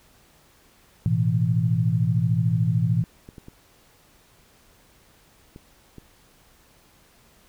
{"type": "chord", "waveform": "sine", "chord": "A suspended second", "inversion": "none", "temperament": "equal", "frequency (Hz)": [110, 123.47, 164.81], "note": ["A2", "B2", "E3"], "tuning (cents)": [0, 0, 0], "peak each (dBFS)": -23, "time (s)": [1.06, 3.04], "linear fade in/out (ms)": 0}
{"type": "clicks", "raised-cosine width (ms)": 3, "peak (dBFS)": -28, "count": 5, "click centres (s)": [3.289, 3.382, 3.484, 5.561, 5.983]}
{"effects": ["pink hiss -57 dBFS RMS until 7.48 s"]}